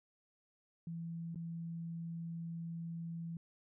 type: tone with dropouts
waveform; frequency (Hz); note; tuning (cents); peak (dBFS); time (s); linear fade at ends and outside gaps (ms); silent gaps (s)
sine; 166.9; E3; +22; -40; 0.87-3.37; 2; 1.346-1.357
effects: none